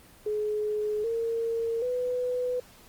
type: tone with pitch steps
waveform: sine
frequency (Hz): 423.2 / 458.8 / 497.5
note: G#4 / A#4 / B4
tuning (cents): +33 / -28 / +13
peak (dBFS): -26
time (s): 0.26-2.6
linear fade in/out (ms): 5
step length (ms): 780
effects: pink hiss -54 dBFS RMS until 2.88 s + Opus 24 kbps